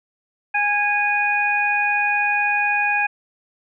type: harmonic tone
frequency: 824 Hz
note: G#5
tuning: 14 cents flat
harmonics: 1 / 2 / 3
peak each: -22 / -22 / -20 dBFS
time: 0.54-3.07 s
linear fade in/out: 10 ms
effects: none